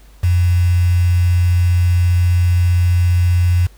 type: tone with quantisation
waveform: sine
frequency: 88.5 Hz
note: F2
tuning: 23 cents sharp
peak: -10 dBFS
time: 0.23-3.67 s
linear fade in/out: 10 ms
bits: 5
effects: added 50 Hz sine -41 dBFS peak until 3.77 s + pink hiss -51 dBFS RMS until 3.77 s